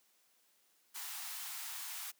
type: high-pass noise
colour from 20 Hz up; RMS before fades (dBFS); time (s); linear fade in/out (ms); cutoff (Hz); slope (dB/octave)
white; -44; 0.94-2.12; 20; 720; 96
effects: white hiss -72 dBFS RMS until 2.19 s + high-pass 200 Hz 12 dB/octave